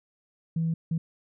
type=tone bursts at uneven times; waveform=sine; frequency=163.8 Hz; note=E3; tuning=11 cents flat; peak=-23 dBFS; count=2; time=0.56-0.74 / 0.91-0.98 s; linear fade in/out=5 ms; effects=tanh soft clip ceiling -19 dBFS